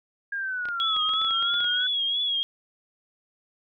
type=linear two-way sweep; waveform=sine; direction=down then up; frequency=1632 to 1244.5 to 1504 Hz; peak=-27 dBFS; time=0.32-1.87 s; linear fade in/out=5 ms; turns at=1.01 s
type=clicks; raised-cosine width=0.3 ms; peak=-24 dBFS; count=12; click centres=0.655 / 0.687 / 0.965 / 1.092 / 1.137 / 1.216 / 1.247 / 1.308 / 1.426 / 1.541 / 1.605 / 1.644 s
type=tone with vibrato; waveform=sine; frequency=3322 Hz; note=G#7; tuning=in tune; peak=-23 dBFS; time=0.8-2.43 s; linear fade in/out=0 ms; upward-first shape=triangle; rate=3 Hz; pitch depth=65 cents each way
effects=none